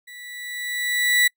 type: tone with level ramp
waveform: 35% pulse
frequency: 1961 Hz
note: B6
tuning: 13 cents flat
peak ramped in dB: -38 to -12 dBFS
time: 0.07-1.28 s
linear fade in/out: 10 ms
effects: noise-tail reverb RT60 0.1 s tail -26 dB re dry